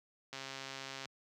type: click train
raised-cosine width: 0.2 ms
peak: -26 dBFS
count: 99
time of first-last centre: 0.33-1.056 s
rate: 135 Hz
effects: high-pass 100 Hz 12 dB/octave